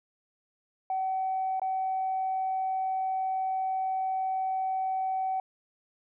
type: tone with dropouts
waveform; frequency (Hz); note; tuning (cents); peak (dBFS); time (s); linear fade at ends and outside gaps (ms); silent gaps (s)
sine; 759; F#5; +44; -26; 0.9-5.4; 2; 1.597-1.617
effects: tanh soft clip ceiling -22 dBFS